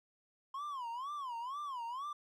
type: tone with vibrato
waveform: triangle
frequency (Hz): 1046.5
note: C6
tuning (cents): 0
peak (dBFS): -37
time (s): 0.54-2.13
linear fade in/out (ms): 5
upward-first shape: sine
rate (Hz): 2.1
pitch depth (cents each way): 220
effects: none